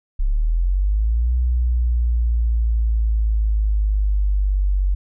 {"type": "linear two-way sweep", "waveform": "sine", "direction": "up then down", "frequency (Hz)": [32.88, 61.6, 47.06], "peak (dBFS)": -15, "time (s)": [0.19, 4.95], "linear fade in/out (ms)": 10, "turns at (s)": 1.35, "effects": []}